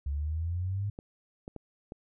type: exponential sweep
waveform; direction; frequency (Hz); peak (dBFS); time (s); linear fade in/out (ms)
sine; up; 68.8 to 103.83; -29; 0.06-0.9; 5
type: clicks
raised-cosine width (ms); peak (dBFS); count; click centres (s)
2; -27; 4; 0.989 / 1.479 / 1.563 / 1.921
effects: none